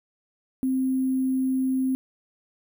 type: tone with sample-and-hold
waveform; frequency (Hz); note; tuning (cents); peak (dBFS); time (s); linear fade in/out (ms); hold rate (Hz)
sine; 261.6; C4; 0; -21; 0.63-1.95; 0; 11025
effects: none